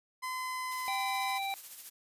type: tone with pitch glide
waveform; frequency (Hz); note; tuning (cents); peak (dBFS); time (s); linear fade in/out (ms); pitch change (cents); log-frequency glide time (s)
30% pulse; 1023 to 1016.5; C6 to B5; -39 to +50; -32; 0.22-1.39; 20; -11; 0.33-0.95
type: noise with tremolo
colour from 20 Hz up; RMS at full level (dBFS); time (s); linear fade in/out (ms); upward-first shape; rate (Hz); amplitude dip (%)
blue; -44; 0.71-1.9; 10; sine; 14; 45
type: harmonic tone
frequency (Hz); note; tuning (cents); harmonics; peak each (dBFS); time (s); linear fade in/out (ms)
783; G5; -2; 1 / 3 / 5; -34 / -39 / -41; 0.88-1.54; 0
effects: resampled to 32000 Hz